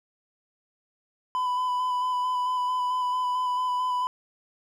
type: tone with vibrato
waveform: triangle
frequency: 1000 Hz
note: B5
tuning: 21 cents sharp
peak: -22 dBFS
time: 1.35-4.07 s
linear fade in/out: 0 ms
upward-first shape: square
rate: 4.5 Hz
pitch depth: 14 cents each way
effects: none